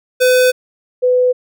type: tone pair in turn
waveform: square / sine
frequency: 505 / 500.6 Hz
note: B4 / B4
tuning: +39 / +23 cents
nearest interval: unison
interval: 16 cents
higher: first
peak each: -9 dBFS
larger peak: neither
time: 0.2-0.52 / 1.02-1.33 s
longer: first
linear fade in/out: 20 ms
effects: none